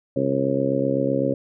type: harmonic tone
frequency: 67.9 Hz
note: C#2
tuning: 35 cents flat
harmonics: 2 / 3 / 4 / 5 / 6 / 7 / 8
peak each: -28 / -30 / -24 / -29 / -30 / -28 / -24 dBFS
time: 0.16-1.34 s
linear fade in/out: 5 ms
effects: none